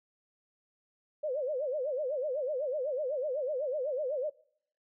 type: tone with vibrato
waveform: sine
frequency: 554.4 Hz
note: C#5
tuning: in tune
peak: -30 dBFS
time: 1.23-4.3 s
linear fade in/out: 10 ms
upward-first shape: sine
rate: 8 Hz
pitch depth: 200 cents each way
effects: noise-tail reverb RT60 0.6 s tail -21 dB re dry